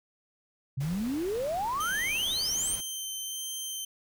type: exponential sweep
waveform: sine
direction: up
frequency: 127.7 to 9670 Hz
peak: -28 dBFS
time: 0.77-2.76 s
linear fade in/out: 10 ms
type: noise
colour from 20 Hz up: pink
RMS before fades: -44 dBFS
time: 0.8-2.81 s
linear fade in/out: 10 ms
type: tone with vibrato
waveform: 15% pulse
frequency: 3115 Hz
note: G7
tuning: 12 cents flat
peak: -27 dBFS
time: 1.8-3.85 s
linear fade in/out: 5 ms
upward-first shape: sine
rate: 1.3 Hz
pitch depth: 10 cents each way
effects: none